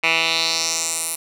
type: tone with band-pass filter sweep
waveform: 10% pulse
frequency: 163.9 Hz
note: E3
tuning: 10 cents flat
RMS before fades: -21 dBFS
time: 0.03-1.16 s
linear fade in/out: 10 ms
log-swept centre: 2400 to 11000 Hz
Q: 2.7
effects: none